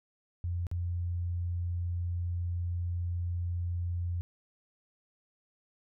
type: tone with dropouts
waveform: sine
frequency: 87.31 Hz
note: F2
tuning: in tune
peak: -30 dBFS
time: 0.44-4.21 s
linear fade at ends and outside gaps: 0 ms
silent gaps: 0.668-0.714 s
effects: none